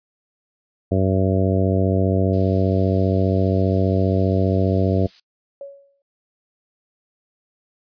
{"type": "harmonic tone", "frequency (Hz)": 95, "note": "F#2", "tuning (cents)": 46, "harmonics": [1, 2, 3, 4, 5, 6, 7], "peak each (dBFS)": [-19, -22, -24, -25, -26, -27, -27], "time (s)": [0.91, 5.07], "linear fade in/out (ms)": 10}
{"type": "noise", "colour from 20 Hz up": "violet", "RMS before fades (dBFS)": -35, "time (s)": [2.33, 5.2], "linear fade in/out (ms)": 5}
{"type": "tone with exponential decay", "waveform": "sine", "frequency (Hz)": 558, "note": "C#5", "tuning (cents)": 11, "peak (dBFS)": -28, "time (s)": [5.61, 6.02], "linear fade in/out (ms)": 2, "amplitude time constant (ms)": 88}
{"effects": ["noise-tail reverb RT60 0.1 s tail -23 dB re dry", "resampled to 11025 Hz"]}